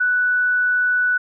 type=tone; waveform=sine; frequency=1483 Hz; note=F#6; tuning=4 cents sharp; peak=-15 dBFS; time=0-1.18 s; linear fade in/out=10 ms; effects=none